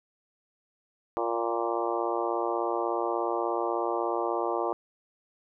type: harmonic tone with a mistuned harmonic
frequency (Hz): 116.54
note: A#2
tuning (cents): 0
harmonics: 3 / 4 / 5 / 6 / 7 / 8 / 9 / 10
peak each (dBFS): -32 / -33 / -34 / -35 / -35 / -36 / -37 / -37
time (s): 1.17-4.73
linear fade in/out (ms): 0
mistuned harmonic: 7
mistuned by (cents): -15
effects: none